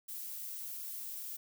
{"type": "noise with amplitude modulation", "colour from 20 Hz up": "violet", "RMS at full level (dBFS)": -41, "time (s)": [0.08, 1.37], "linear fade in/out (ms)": 10, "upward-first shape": "sine", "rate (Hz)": 257, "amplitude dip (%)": 40, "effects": []}